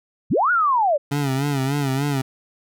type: linear two-way sweep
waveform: sine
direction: up then down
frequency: 72.1 to 1480 to 540 Hz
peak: -15 dBFS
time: 0.3-0.98 s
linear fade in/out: 20 ms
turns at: 0.51 s
type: tone with vibrato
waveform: 25% pulse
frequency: 138.59 Hz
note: C#3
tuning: in tune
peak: -16 dBFS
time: 1.11-2.22 s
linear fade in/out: 10 ms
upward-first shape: sine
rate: 3.4 Hz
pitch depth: 90 cents each way
effects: none